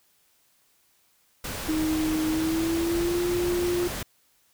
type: noise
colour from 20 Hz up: pink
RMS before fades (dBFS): -33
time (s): 1.44-4.03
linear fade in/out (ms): 5
type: tone with pitch glide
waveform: sine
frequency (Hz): 313.1 to 351.4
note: D#4 to F4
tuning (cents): +11 to +11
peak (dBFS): -23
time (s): 1.68-3.88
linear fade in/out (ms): 10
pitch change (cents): +200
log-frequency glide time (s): 2.27-3.23
effects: white hiss -65 dBFS RMS until 4.53 s